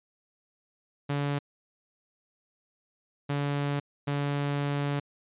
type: tone bursts at uneven times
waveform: sawtooth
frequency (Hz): 143.1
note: D3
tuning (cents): -45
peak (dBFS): -23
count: 3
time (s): 1.09-1.39 / 3.29-3.8 / 4.07-5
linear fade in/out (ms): 10
effects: resampled to 8000 Hz